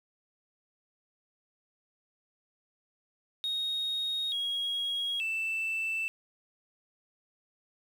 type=tone with pitch steps; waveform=sine; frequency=3738 / 3297 / 2654 Hz; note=A#7 / G#7 / E7; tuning=+4 / -13 / +11 cents; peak=-28 dBFS; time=3.44-6.08 s; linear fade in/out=0 ms; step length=880 ms; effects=tanh soft clip ceiling -26 dBFS + 9-bit